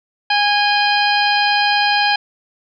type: harmonic tone with a mistuned harmonic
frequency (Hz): 824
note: G#5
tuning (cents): -14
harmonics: 1 / 2 / 3 / 4 / 5 / 6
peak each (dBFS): -16 / -19 / -21 / -22 / -23 / -24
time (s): 0.3-2.16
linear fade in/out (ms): 5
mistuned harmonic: 4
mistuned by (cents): -76
effects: none